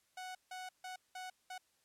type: tone bursts at uneven times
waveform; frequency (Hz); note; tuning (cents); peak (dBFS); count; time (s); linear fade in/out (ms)
sawtooth; 740; F#5; 0; -40; 5; 0.17-0.35 / 0.51-0.69 / 0.84-0.96 / 1.15-1.3 / 1.5-1.58; 5
effects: white hiss -75 dBFS RMS until 1.84 s + low-pass 11000 Hz 12 dB/octave